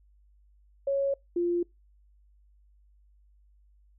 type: tone pair in turn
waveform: sine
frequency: 553 / 347.7 Hz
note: C#5 / F4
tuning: -4 / -8 cents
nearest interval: minor sixth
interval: 804 cents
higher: first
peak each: -24 dBFS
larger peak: neither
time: 0.87-1.14 / 1.36-1.63 s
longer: neither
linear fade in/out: 5 ms
effects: noise-tail reverb RT60 0.2 s tail -25 dB re dry + added 50 Hz sine -58 dBFS peak until 3.98 s